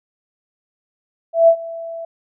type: tone with ADSR envelope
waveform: sine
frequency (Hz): 664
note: E5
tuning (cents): +12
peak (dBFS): -5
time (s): 1.33-2.05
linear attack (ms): 150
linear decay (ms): 76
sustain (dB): -21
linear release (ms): 4
effects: none